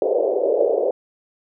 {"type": "band-pass noise", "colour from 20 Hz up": "pink", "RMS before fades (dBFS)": -19, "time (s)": [0.02, 0.91], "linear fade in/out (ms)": 2, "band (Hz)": [400, 610], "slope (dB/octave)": 48, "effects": []}